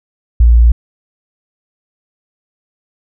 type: tone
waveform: sine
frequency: 58.27 Hz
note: A#1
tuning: in tune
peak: -3 dBFS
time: 0.4-0.72 s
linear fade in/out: 5 ms
effects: none